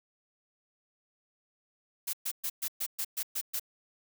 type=noise bursts; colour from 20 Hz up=blue; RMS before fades=-33 dBFS; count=9; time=2.07-3.597 s; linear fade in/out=10 ms; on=63 ms; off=120 ms; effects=none